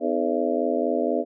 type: harmonic tone with a mistuned harmonic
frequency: 84.1 Hz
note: E2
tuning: 35 cents sharp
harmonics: 3 / 4 / 5 / 6 / 7 / 8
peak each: -28 / -28 / -28 / -28 / -28 / -28 dBFS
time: 0-1.25 s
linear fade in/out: 50 ms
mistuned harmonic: 4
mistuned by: -130 cents
effects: none